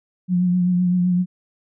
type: tone with vibrato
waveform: sine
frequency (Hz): 179.4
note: F3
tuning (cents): +47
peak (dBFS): -15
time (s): 0.28-1.26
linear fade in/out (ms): 50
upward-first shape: triangle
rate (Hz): 7.8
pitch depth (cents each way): 35
effects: none